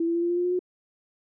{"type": "tone with pitch steps", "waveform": "sine", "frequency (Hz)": [332.8, 336.9, 341, 345.1, 349.3, 353.6, 357.9, 362.3], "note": ["E4", "E4", "F4", "F4", "F4", "F4", "F4", "F#4"], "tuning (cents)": [17, 38, -41, -21, 0, 22, 42, -36], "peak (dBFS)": -22, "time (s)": [0, 0.592], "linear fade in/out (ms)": 5, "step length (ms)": 74, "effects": []}